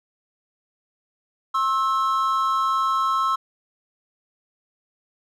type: tone pair together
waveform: triangle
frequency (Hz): 1071 / 1311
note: C6 / E6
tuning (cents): +40 / -10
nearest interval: major third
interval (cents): 350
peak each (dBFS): -20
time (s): 1.54-3.36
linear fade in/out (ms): 10
effects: none